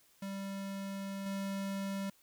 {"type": "tone with level steps", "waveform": "square", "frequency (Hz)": 196, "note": "G3", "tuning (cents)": 0, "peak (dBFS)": [-39, -36], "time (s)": [0.22, 2.1], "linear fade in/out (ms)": 5, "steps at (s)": 1.26, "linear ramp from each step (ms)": 2, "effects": ["white hiss -67 dBFS RMS until 2.22 s"]}